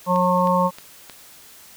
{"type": "harmonic tone", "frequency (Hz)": 180.8, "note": "F#3", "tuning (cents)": -40, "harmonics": [1, 3, 5, 6], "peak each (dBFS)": [-21, -21, -21, -21], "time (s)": [0.06, 0.71], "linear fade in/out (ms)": 50}
{"type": "click train", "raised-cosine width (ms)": 0.2, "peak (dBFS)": -20, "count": 4, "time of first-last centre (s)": [0.16, 1.097], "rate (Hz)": 3.2}
{"effects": ["white hiss -46 dBFS RMS until 1.76 s"]}